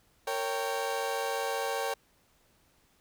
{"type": "chord", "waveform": "30% pulse", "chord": "G diminished", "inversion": "first", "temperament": "equal with one note detuned", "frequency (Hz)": [459.7, 554.4, 784], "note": ["Bb4", "Db5", "G5"], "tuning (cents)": [-24, 0, 0], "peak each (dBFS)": -32, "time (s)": [0.27, 1.94], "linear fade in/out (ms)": 5, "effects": ["pink hiss -67 dBFS RMS until 3 s"]}